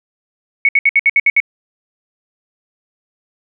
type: tone bursts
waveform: sine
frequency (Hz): 2217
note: C#7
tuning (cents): 0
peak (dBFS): -7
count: 8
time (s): 0.65-1.402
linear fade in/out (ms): 2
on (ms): 38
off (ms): 64
effects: none